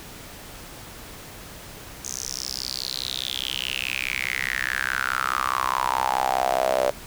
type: tone with high-pass filter sweep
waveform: sawtooth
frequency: 64.8 Hz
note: C2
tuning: 16 cents flat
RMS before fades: -26 dBFS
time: 2.04-6.91 s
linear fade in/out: 10 ms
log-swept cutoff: 6500 to 570 Hz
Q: 7.3
effects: pink hiss -41 dBFS RMS until 7.06 s